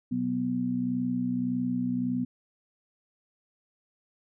harmonic tone, 61.74 Hz, B1, in tune, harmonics 2 / 3 / 4, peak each -37 / -33 / -27 dBFS, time 0.11-2.25 s, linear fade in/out 10 ms, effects none

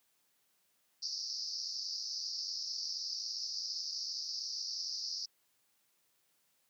pink band-pass noise, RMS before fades -40 dBFS, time 1.02-5.26 s, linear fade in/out 10 ms, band 4600 to 5600 Hz, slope 96 dB/octave, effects white hiss -75 dBFS RMS until 6.69 s + high-pass 100 Hz 12 dB/octave

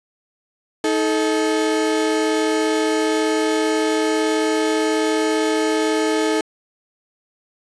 35% pulse tone pair together, 315.8 / 433.9 Hz, D#4 / A4, +26 / -24 cents, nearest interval tritone, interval 550 cents, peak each -18 dBFS, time 0.84-6.41 s, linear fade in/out 2 ms, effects resampled to 22050 Hz + 8-bit

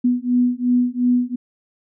sine beating tone pair, 245.1 / 247.9 Hz, B3 / B3, -13 / +7 cents, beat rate 2.8 Hz, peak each -18 dBFS, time 0.04-1.36 s, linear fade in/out 10 ms, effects none

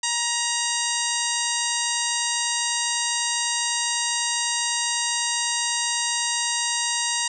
harmonic tone with a mistuned harmonic, 944 Hz, A#5, 22 cents sharp, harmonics 1 / 2 / 3 / 4 / 5 / 6 / 7 / 8 / 9, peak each -31 / -31 / -31 / -31 / -31 / -31 / -31 / -31 / -31 dBFS, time 0.03-7.28 s, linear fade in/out 5 ms, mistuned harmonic 6, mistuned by +53 cents, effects none

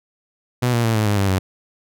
sawtooth tone with pitch steps, 123.5 / 118.06 / 112.86 / 107.89 / 103.13 / 98.59 / 94.25 Hz, B2 / A#2 / A2 / A2 / G#2 / G2 / F#2, 0 / +22 / +44 / -34 / -12 / +10 / +32 cents, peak -12 dBFS, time 0.62-1.39 s, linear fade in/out 10 ms, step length 110 ms, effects none

